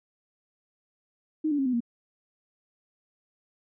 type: tone with pitch steps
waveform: sine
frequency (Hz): 311.1 / 290.3 / 270.8 / 252.7 / 235.8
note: D#4 / D4 / C#4 / B3 / A#3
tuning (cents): 0 / -20 / -40 / +40 / +20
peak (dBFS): -23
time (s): 1.44-1.805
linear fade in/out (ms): 10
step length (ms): 73
effects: none